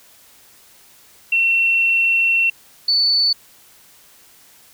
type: tone pair in turn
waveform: sine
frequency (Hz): 2713 / 4485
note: E7 / C#8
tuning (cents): +49 / +19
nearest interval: major sixth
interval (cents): 870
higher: second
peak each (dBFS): -13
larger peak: neither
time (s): 1.32-2.5 / 2.88-3.33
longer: first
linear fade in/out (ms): 5
effects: white hiss -49 dBFS RMS until 4.73 s